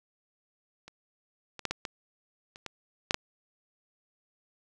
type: clicks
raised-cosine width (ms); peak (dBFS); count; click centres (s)
0.2; -29 / -24 / -12 / -14 / -17 / -29 / -20 / -8 / -9; 9; 0.88 / 1.593 / 1.653 / 1.71 / 1.852 / 2.559 / 2.663 / 3.109 / 3.144
effects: none